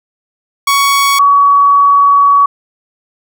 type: tone pair in turn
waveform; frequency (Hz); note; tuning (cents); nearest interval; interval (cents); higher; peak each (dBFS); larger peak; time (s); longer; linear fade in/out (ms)
sawtooth / sine; 1118 / 1130.3; C#6 / C#6; +14 / +33; unison; 19; second; -4; neither; 0.67-1.19 / 1.19-2.46; second; 5
effects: none